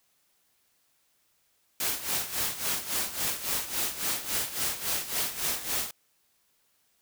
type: noise with tremolo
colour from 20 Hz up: white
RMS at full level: -28 dBFS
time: 1.8-5.91 s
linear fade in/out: 2 ms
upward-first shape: sine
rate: 3.6 Hz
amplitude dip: 75%
effects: white hiss -70 dBFS RMS until 7.01 s